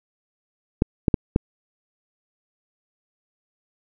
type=clicks; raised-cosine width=3 ms; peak=-3 dBFS; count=4; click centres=0.821 / 1.082 / 1.142 / 1.361 s; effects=none